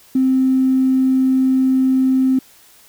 triangle tone with tanh clipping, 261.6 Hz, C4, in tune, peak -11 dBFS, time 0.15-2.39 s, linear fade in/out 5 ms, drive 2 dB, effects white hiss -48 dBFS RMS until 2.88 s

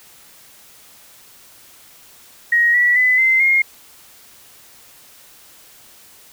sine tone with pitch steps, 1886 / 1945.8 / 2007 / 2071 / 2137 Hz, A#6 / B6 / B6 / C7 / C7, +20 / -26 / +27 / -18 / +36 cents, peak -11 dBFS, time 2.52-3.62 s, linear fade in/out 5 ms, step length 220 ms, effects white hiss -46 dBFS RMS until 6.32 s

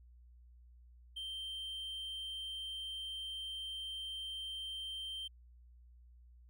triangle tone, 3136 Hz, G7, in tune, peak -39 dBFS, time 1.16-5.28 s, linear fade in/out 10 ms, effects added 60 Hz sine -57 dBFS peak until 6.49 s

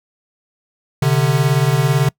square beating tone pair, 130.6 / 148.6 Hz, C3 / D3, -3 / +21 cents, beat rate 18 Hz, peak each -16 dBFS, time 1.02-2.09 s, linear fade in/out 5 ms, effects noise-tail reverb RT60 0.1 s tail -24 dB re dry

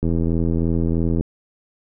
click train, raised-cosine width 3 ms, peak -9 dBFS, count 99, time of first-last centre 0.03-1.209 s, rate 83.1 Hz, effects none

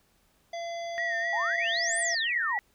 harmonic tone, 680 Hz, F5, 46 cents flat, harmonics 1 / 3 / 5 / 7 / 9, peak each -33 / -43 / -47 / -50 / -52 dBFS, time 0.53-2.15 s, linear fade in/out 5 ms
sine tone with vibrato, 1872 Hz, A#6, 7 cents sharp, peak -28 dBFS, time 0.98-2.59 s, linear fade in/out 0 ms, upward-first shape sine, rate 3.9 Hz, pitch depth 68 cents each way
sine exponential two-way sweep, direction up then down, 784 to 9470 to 784 Hz, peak -29 dBFS, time 1.33-2.58 s, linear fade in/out 2 ms, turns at 1.99 s
effects pink hiss -67 dBFS RMS until 2.74 s

